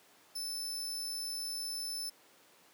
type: tone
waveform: sawtooth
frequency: 5274 Hz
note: E8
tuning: in tune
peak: -34 dBFS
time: 0.35-2.1 s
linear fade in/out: 10 ms
effects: pink hiss -62 dBFS RMS until 2.73 s + high-pass 300 Hz 12 dB/octave